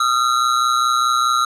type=ring-modulated tone; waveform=square; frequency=1300 Hz; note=E6; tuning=24 cents flat; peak=-12 dBFS; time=0-1.45 s; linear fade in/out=5 ms; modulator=62.4 Hz; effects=low-pass 8000 Hz 12 dB/octave